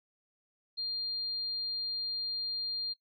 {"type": "tone", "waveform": "sine", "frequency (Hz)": 4200, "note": "C8", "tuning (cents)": 6, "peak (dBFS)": -32, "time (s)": [0.77, 2.94], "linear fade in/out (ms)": 20, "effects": ["noise-tail reverb RT60 0.1 s tail -19 dB re dry"]}